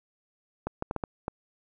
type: clicks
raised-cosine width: 1 ms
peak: -16 dBFS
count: 6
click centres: 0.67 / 0.824 / 0.911 / 0.963 / 1.038 / 1.281 s
effects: none